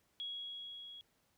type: tone with level ramp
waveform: sine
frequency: 3322 Hz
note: G#7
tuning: in tune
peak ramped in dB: -39 to -49 dBFS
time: 0.2-1.01 s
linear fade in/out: 0 ms
effects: pink hiss -75 dBFS RMS until 1.37 s + high-pass 60 Hz 12 dB/octave